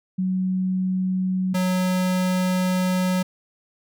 sine / square tone pair in turn, 186.1 / 183.86 Hz, F#3 / F#3, +10 / -11 cents, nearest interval unison, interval 21 cents, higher first, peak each -20 dBFS, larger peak neither, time 0.18-1.54 / 1.54-3.23 s, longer second, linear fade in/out 10 ms, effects none

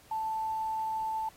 sine tone with quantisation, 880 Hz, A5, in tune, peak -30 dBFS, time 0.11-1.29 s, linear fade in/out 5 ms, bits 9, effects pink hiss -58 dBFS RMS until 1.36 s + AAC 48 kbps

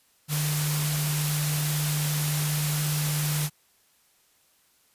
sine tone in noise, 150 Hz, D3, 37 cents sharp, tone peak -25 dBFS, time 0.28-3.5 s, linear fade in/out 50 ms, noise white, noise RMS -30 dBFS, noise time 0.28-3.5 s, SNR +2 dB, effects white hiss -64 dBFS RMS until 4.94 s + resampled to 32000 Hz

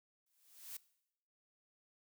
blue noise with exponential growth, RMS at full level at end -44 dBFS, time 0.26-0.77 s, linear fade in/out 5 ms, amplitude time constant 110 ms, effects noise-tail reverb RT60 0.8 s tail -20 dB re dry

